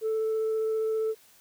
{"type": "tone with vibrato", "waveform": "sine", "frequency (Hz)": 440, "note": "A4", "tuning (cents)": 0, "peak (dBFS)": -23, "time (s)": [0.01, 1.15], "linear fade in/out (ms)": 50, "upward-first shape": "triangle", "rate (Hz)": 15, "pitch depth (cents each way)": 9, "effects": ["tanh soft clip ceiling -23 dBFS", "white hiss -58 dBFS RMS until 1.4 s"]}